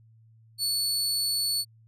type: tone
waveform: sawtooth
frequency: 4435 Hz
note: C#8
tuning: in tune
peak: -22 dBFS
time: 0.58-1.65 s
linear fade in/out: 50 ms
effects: added 112 Hz sine -54 dBFS peak until 1.87 s + resampled to 32000 Hz